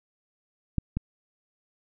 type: clicks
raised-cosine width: 5 ms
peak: -12 / -15 dBFS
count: 2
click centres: 0.783 / 0.97 s
effects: none